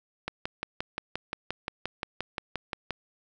click train, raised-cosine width 0.3 ms, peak -15 dBFS, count 16, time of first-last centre 0.28-2.907 s, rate 5.71 Hz, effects none

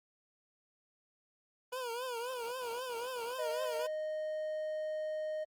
25% pulse tone with vibrato, 488 Hz, B4, 21 cents flat, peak -33 dBFS, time 1.72-3.87 s, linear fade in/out 10 ms, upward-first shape triangle, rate 3.8 Hz, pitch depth 130 cents each way
triangle tone, 619 Hz, D#5, 9 cents flat, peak -33 dBFS, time 3.38-5.45 s, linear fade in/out 20 ms
effects Opus 24 kbps

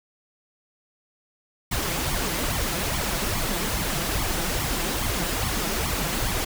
pink noise with flanger, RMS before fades -26 dBFS, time 1.71-6.45 s, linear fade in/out 10 ms, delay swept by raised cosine 0.9 to 6 ms, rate 2.4 Hz, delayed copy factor +0.7, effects none

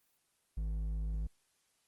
sine tone with hard clipping, 53.1 Hz, G#1, 39 cents sharp, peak -35 dBFS, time 0.57-1.27 s, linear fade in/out 5 ms, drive 6 dB, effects white hiss -75 dBFS RMS until 1.87 s + Opus 24 kbps

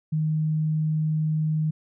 sine tone, 155.56 Hz, D#3, in tune, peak -21 dBFS, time 0.12-1.71 s, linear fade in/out 10 ms, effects none

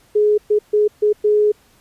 sine tone bursts at uneven times, 420 Hz, G#4, 19 cents sharp, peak -11 dBFS, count 5, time 0.15-0.38 / 0.5-0.59 / 0.73-0.88 / 1.02-1.13 / 1.24-1.52 s, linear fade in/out 10 ms, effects pink hiss -54 dBFS RMS until 1.8 s + resampled to 32000 Hz

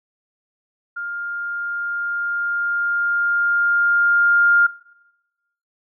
sine tone with level ramp, 1405 Hz, F6, 10 cents sharp, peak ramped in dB -25 to -10 dBFS, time 0.96-4.67 s, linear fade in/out 10 ms, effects noise-tail reverb RT60 1.0 s tail -21 dB re dry

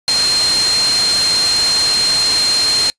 sine tone in noise, 4186 Hz, C8, in tune, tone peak -12 dBFS, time 0.08-2.9 s, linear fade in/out 0 ms, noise white, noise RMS -18 dBFS, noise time 0.08-2.9 s, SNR +3 dB, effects noise-tail reverb RT60 0.1 s tail -24 dB re dry + resampled to 22050 Hz

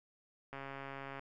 click train, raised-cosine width 0.5 ms, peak -30 dBFS, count 92, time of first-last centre 0.53-1.194 s, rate 137 Hz, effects none

